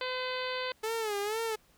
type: harmonic tone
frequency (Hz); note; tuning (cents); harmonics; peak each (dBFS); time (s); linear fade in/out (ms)
509; C5; -48; 1 / 2 / 3 / 4 / 5 / 6 / 7 / 8 / 9; -36 / -39 / -41 / -42 / -43 / -44 / -44 / -45 / -46; 0.01-0.72; 2
type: tone with vibrato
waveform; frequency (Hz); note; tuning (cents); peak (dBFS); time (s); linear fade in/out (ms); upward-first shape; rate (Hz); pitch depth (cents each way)
sawtooth; 429.2; A4; -43; -27; 0.83-1.56; 10; sine; 2.1; 110
effects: pink hiss -65 dBFS RMS until 1.77 s